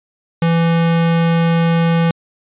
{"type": "tone", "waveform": "square", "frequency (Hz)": 166.8, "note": "E3", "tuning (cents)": 21, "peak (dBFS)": -12, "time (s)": [0.42, 2.11], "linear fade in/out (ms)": 2, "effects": ["resampled to 8000 Hz"]}